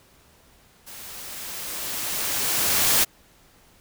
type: noise with level ramp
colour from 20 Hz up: white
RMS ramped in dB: -41 to -18 dBFS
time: 0.86-3.05 s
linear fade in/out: 20 ms
effects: pink hiss -56 dBFS RMS until 3.8 s